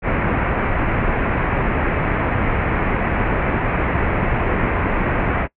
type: low-pass noise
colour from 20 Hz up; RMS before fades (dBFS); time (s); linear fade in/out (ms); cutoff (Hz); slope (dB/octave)
pink; -19; 0.02-5.48; 50; 2400; 48
effects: noise-tail reverb RT60 0.1 s tail -22 dB re dry